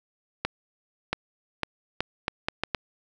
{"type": "accelerating click train", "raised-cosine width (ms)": 0.3, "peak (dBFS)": -9, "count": 8, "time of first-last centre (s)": [0.45, 2.748], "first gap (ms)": 680, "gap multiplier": 0.74, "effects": []}